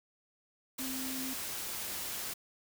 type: tone in noise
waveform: sine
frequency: 261.6 Hz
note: C4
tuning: in tune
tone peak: -39 dBFS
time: 0.79-1.34 s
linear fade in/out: 10 ms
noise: white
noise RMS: -39 dBFS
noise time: 0.78-2.34 s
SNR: -3 dB
effects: none

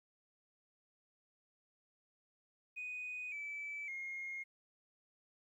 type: tone with pitch steps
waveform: sine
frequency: 2489 / 2309 / 2142 Hz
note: D#7 / D7 / C7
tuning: 0 / -30 / +40 cents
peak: -40 dBFS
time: 2.76-4.44 s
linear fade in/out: 20 ms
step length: 560 ms
effects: tanh soft clip ceiling -37 dBFS + 13-bit

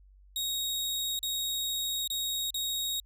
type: tone with dropouts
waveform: sawtooth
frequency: 3767 Hz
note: A#7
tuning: 17 cents sharp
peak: -27 dBFS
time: 0.36-3 s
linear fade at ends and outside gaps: 2 ms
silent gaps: 1.191-1.229 / 2.076-2.101 / 2.505-2.543 s
effects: added 48 Hz sine -54 dBFS peak until 3.05 s

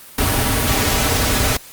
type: noise with comb filter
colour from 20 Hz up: pink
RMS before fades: -17 dBFS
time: 0.18-1.57 s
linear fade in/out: 5 ms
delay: 5.7 ms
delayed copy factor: -0.6
effects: white hiss -40 dBFS RMS until 1.72 s + Opus 32 kbps

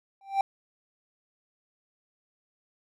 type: tone with exponential growth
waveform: triangle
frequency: 784 Hz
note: G5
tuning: in tune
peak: -16 dBFS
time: 0.21-0.41 s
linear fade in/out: 2 ms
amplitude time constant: 43 ms
effects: none

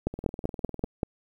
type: two click trains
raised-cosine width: 2 ms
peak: -22 / -12 dBFS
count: 15 / 6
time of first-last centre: 0.14-0.844 / 0.07-1.032 s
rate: 19.9 / 5.2 Hz
effects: 9-bit

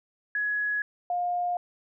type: tone pair in turn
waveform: sine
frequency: 1680 / 709 Hz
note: G#6 / F5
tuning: +19 / +26 cents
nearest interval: octave + minor third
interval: 1493 cents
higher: first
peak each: -25 / -25 dBFS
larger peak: neither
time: 0.35-0.82 / 1.1-1.57 s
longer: neither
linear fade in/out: 2 ms
effects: none

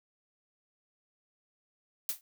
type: noise with exponential decay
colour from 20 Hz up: blue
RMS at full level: -28 dBFS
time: 2.09-2.21 s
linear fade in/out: 1 ms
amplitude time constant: 26 ms
effects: none

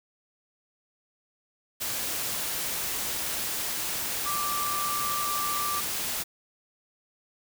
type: tone in noise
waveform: sine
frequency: 1174.7 Hz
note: D6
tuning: in tune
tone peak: -29 dBFS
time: 4.25-5.81 s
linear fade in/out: 20 ms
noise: white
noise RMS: -31 dBFS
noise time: 1.8-6.24 s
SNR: -1 dB
effects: none

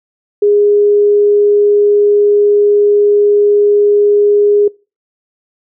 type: tone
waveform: sine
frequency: 411.9 Hz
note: G#4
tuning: 14 cents flat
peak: -6 dBFS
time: 0.42-4.68 s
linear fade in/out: 5 ms
effects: noise-tail reverb RT60 0.3 s tail -23 dB re dry

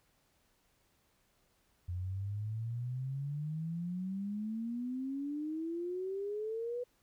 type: exponential sweep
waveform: sine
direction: up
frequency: 87.31 to 495.8 Hz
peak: -35 dBFS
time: 1.88-6.84 s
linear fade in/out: 10 ms
effects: pink hiss -73 dBFS RMS until 7.02 s

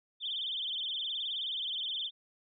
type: tone with vibrato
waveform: sine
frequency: 3322 Hz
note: G#7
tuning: in tune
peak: -33 dBFS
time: 0.2-2.11 s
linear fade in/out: 50 ms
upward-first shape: sine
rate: 19 Hz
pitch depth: 160 cents each way
effects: none

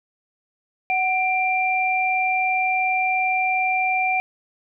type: tone pair together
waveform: sine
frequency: 746.2 / 2369 Hz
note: F#5 / D7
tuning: +14 / +14 cents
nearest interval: octave + minor sixth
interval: 2000 cents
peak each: -21 dBFS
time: 0.9-4.2 s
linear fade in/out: 0 ms
effects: none

